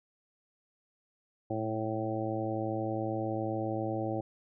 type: harmonic tone with a mistuned harmonic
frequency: 110 Hz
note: A2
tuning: in tune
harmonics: 1 / 2 / 3 / 4 / 5 / 6 / 7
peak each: -37 / -41 / -35 / -43 / -37 / -43 / -39 dBFS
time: 1.5-4.21 s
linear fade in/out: 5 ms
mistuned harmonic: 1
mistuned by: +41 cents
effects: none